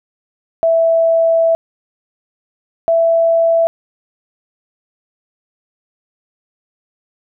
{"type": "tone pair in turn", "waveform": "sine", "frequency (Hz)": [659.3, 663.5], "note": ["E5", "E5"], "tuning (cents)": [0, 11], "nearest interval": "unison", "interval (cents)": 11, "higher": "second", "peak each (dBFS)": -9, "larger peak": "neither", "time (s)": [[0.63, 1.55], [2.88, 3.67]], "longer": "first", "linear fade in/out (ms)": 0, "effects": []}